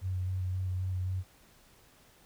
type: tone with vibrato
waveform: sine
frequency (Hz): 92.5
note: F#2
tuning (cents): 0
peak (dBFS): -30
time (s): 0.01-1.24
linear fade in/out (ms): 50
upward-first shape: square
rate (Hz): 3.8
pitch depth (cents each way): 15
effects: pink hiss -61 dBFS RMS until 2.25 s